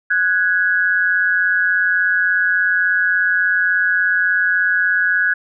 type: tone pair together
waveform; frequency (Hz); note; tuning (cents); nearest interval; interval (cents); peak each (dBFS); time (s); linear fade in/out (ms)
sine; 1477.7 / 1661.2; F#6 / G#6; -3 / 0; major second; 203; -16; 0.1-5.34; 10
effects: none